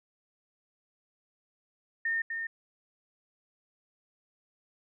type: tone with echo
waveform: sine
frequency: 1824 Hz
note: A#6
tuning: 38 cents flat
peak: -27 dBFS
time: 2.05-2.22 s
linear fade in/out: 5 ms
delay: 250 ms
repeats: 1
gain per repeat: -5 dB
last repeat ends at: 2.47 s
effects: none